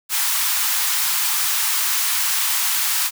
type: high-pass noise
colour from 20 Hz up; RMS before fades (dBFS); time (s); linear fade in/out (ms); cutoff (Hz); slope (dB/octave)
white; -20; 0.09-3.11; 50; 840; 48
effects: none